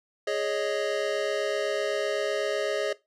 square chord, Ab suspended fourth, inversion none, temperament equal, 415.3 / 554.4 / 622.3 Hz, Ab4 / Db5 / Eb5, 0 / 0 / 0 cents, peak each -31 dBFS, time 0.27-2.93 s, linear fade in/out 5 ms, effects noise-tail reverb RT60 0.2 s tail -18 dB re dry + low-pass 6000 Hz 12 dB/octave

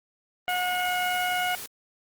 harmonic tone, 725 Hz, F#5, 35 cents flat, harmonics 1 / 2 / 3 / 4, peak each -27 / -30 / -32 / -33 dBFS, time 0.48-1.55 s, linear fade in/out 0 ms
white noise, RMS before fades -38 dBFS, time 0.49-1.66 s, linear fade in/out 0 ms
effects Opus 24 kbps

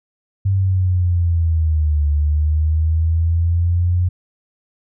sine linear two-way sweep, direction down then up, 98 to 73 to 89.7 Hz, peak -13 dBFS, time 0.45-4.09 s, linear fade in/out 10 ms, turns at 2.07 s, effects none

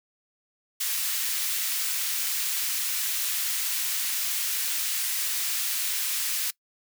white high-pass noise, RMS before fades -28 dBFS, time 0.8-6.51 s, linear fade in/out 10 ms, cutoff 1800 Hz, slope 12 dB/octave, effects noise-tail reverb RT60 0.1 s tail -22 dB re dry

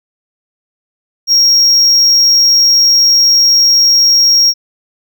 triangle tone, 5588 Hz, F8, in tune, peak -4 dBFS, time 1.27-4.54 s, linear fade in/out 50 ms, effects none

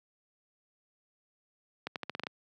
accelerating click train, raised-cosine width 0.3 ms, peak -19 dBFS, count 8, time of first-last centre 1.87-2.269 s, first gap 88 ms, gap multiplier 0.85, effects high-pass 150 Hz 12 dB/octave

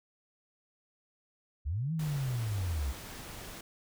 sine linear two-way sweep, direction up then down, 61.7 to 165.2 to 61.7 Hz, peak -30 dBFS, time 1.65-2.93 s, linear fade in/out 20 ms, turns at 1.93 s
pink noise, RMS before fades -45 dBFS, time 1.99-3.61 s, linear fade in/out 5 ms
effects none

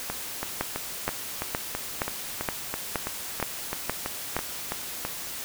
two click trains, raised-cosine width 0.5 ms, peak -14 / -10 dBFS, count 16 / 9, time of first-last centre 0.1-5.05 / 0.61-4.366 s, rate 3.03 / 2.13 Hz, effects white hiss -36 dBFS RMS until 5.44 s

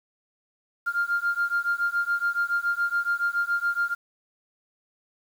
sine beating tone pair, 1396.9 / 1404 Hz, F6 / F6, 0 / +9 cents, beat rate 7.1 Hz, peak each -25 / -25 dBFS, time 0.86-3.95 s, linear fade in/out 20 ms, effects tanh soft clip ceiling -17 dBFS + 8-bit

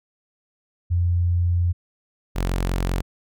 sine / sawtooth tone pair in turn, 87.31 / 45.06 Hz, F2 / F#1, 0 / -45 cents, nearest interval major seventh, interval 1145 cents, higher first, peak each -17 dBFS, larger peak neither, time 0.9-1.73 / 2.35-3.02 s, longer first, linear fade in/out 20 ms, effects none

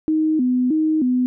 sine tone with vibrato, 280.2 Hz, C#4, 19 cents sharp, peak -15 dBFS, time 0.08-1.26 s, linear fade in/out 0 ms, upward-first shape square, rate 1.6 Hz, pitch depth 190 cents each way, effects none

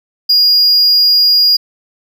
triangle tone, 4860 Hz, D#8, 42 cents flat, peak -5 dBFS, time 0.29-1.57 s, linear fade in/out 10 ms, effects none

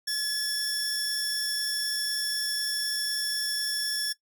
sawtooth tone pair together, 1709 / 5416 Hz, G#6 / E8, +49 / +46 cents, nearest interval octave + minor sixth, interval 1997 cents, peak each -29 / -26 dBFS, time 0.07-4.13 s, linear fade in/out 10 ms, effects noise-tail reverb RT60 0.1 s tail -19 dB re dry

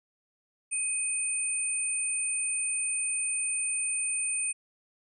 sine tone pair together, 2517 / 8970 Hz, D#7 / C#9, +19 / +19 cents, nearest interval octave + minor seventh, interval 2200 cents, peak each -35 / -28 dBFS, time 0.71-4.53 s, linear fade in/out 20 ms, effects none

